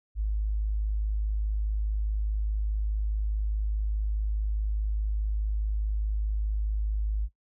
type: tone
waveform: sine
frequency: 52.4 Hz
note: G#1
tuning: 16 cents sharp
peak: -25 dBFS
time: 0.15-7.29 s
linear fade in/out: 50 ms
effects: noise-tail reverb RT60 0.1 s tail -18 dB re dry